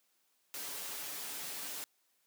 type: noise with comb filter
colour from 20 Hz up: white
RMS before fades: -42 dBFS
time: 0.54-1.84 s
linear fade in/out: 0 ms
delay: 7 ms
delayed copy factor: +0.5
effects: white hiss -75 dBFS RMS until 2.26 s + high-pass 200 Hz 12 dB/octave